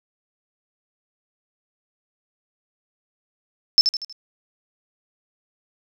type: tone with echo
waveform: sine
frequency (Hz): 5274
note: E8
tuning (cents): 0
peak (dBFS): -8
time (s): 3.78-3.81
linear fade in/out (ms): 0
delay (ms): 79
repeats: 4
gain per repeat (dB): -7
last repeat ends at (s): 4.126
effects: none